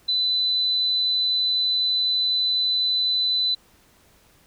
sine tone, 4004 Hz, B7, 23 cents sharp, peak -19 dBFS, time 0.08-3.55 s, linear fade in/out 10 ms, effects pink hiss -57 dBFS RMS until 4.46 s

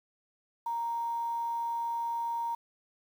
sine tone with quantisation, 932.3 Hz, A#5, in tune, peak -30 dBFS, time 0.66-2.55 s, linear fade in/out 5 ms, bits 9, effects none

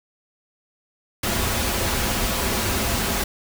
pink noise with comb filter, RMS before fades -23 dBFS, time 1.23-3.24 s, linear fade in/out 5 ms, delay 6.6 ms, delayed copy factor -0.5, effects none

